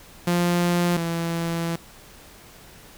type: tone pair in turn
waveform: sawtooth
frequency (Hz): 174.61 / 167.64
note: F3 / E3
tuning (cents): 0 / +29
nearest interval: minor second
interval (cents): 71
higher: first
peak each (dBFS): -15 / -20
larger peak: first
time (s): 0.27-0.97 / 0.97-1.76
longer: second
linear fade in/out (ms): 5
effects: pink hiss -47 dBFS RMS until 2.97 s